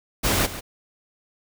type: noise with echo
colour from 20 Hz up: pink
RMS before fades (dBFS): -21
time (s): 0.23-0.47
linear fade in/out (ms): 20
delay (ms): 140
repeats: 1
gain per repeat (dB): -13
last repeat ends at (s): 0.61
effects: none